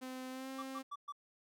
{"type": "tone with pitch glide", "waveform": "sawtooth", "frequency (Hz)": [257.7, 265.7], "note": ["C4", "C4"], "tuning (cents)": [-26, 27], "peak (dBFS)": -39, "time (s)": [0.01, 0.83], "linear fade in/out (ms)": 20, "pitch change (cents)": 53, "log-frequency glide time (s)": [0.3, 0.49]}
{"type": "tone bursts", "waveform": "triangle", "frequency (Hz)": 1156, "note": "D6", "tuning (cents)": -28, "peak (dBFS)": -39, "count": 4, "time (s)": [0.58, 1.124], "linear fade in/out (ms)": 10, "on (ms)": 46, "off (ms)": 120}
{"effects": []}